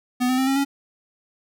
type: tone with pitch steps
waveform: square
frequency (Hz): 249 / 256 / 263.2 / 270.6 / 278.2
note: B3 / C4 / C4 / C#4 / C#4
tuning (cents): +14 / -38 / +10 / -42 / +6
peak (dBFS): -19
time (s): 0.2-0.65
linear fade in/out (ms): 20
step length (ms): 90
effects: none